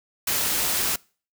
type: noise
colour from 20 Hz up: white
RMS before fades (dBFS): -24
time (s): 0.27-0.96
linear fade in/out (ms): 5
effects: noise-tail reverb RT60 0.4 s tail -25 dB re dry